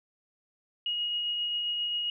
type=tone with tremolo; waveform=sine; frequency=2884 Hz; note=F#7; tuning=45 cents flat; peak=-27 dBFS; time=0.86-2.1 s; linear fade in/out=2 ms; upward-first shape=triangle; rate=7.5 Hz; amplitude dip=25%; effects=none